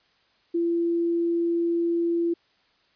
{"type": "tone", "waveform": "sine", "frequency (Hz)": 339.3, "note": "F4", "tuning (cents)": -50, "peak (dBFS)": -21, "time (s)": [0.54, 2.34], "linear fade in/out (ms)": 10, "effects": ["white hiss -64 dBFS RMS until 2.95 s", "resampled to 11025 Hz"]}